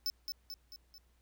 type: tone with echo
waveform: square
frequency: 5270 Hz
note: E8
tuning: 1 cent flat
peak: -32 dBFS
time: 0.06-0.1 s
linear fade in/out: 0 ms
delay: 220 ms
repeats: 4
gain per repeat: -5 dB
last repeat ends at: 0.98 s
effects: added 60 Hz sine -67 dBFS peak until 1.21 s + pink hiss -75 dBFS RMS until 1.21 s